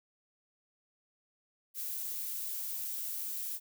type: noise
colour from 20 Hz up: violet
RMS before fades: -38 dBFS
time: 1.74-3.6 s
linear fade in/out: 50 ms
effects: none